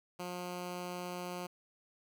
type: tone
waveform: 10% pulse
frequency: 178.5 Hz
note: F3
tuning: 38 cents sharp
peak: -31 dBFS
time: 0.19-1.47 s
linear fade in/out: 10 ms
effects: none